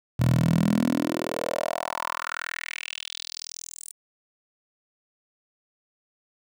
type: tone with high-pass filter sweep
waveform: 10% pulse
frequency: 40.89 Hz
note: E1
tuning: 13 cents flat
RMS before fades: -27 dBFS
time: 0.19-3.92 s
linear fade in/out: 10 ms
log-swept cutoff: 110 to 9000 Hz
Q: 4
effects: none